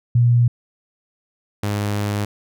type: tone pair in turn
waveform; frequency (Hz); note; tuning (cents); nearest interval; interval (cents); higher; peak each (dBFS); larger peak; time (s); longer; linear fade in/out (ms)
sine / sawtooth; 120 / 103.04; B2 / G#2; -49 / -13; minor third; 264; first; -11 / -16; first; 0.15-0.48 / 1.63-2.25; second; 5
effects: none